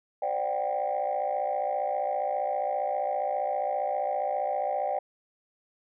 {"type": "tone cluster", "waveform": "sine", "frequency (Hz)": [522, 589, 731, 786], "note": ["C5", "D5", "F#5", "G5"], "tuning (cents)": [-4, 5, -21, 4], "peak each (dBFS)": [-34, -30, -32, -29], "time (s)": [0.22, 4.99], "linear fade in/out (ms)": 5, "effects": ["tanh soft clip ceiling -20 dBFS"]}